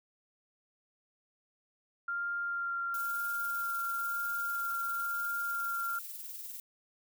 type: tone with vibrato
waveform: sine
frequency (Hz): 1392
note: F6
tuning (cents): -6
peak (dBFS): -32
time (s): 2.08-5.99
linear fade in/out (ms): 5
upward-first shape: sine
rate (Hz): 1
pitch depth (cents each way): 10
type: noise with tremolo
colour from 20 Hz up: violet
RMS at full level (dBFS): -42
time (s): 2.94-6.6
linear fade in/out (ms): 2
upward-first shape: sine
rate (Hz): 20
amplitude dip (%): 40
effects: none